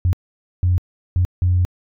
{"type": "tone bursts at uneven times", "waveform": "sine", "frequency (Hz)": 89.7, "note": "F2", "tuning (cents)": 47, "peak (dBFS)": -12, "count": 4, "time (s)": [[0.05, 0.13], [0.63, 0.78], [1.16, 1.25], [1.42, 1.65]], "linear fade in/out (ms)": 0, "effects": ["tanh soft clip ceiling -8 dBFS"]}